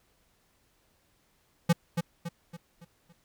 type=tone with echo; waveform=square; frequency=170 Hz; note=F3; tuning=46 cents flat; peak=-19 dBFS; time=1.69-1.73 s; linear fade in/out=10 ms; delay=280 ms; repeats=5; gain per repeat=-7 dB; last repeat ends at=3.13 s; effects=pink hiss -69 dBFS RMS until 3.24 s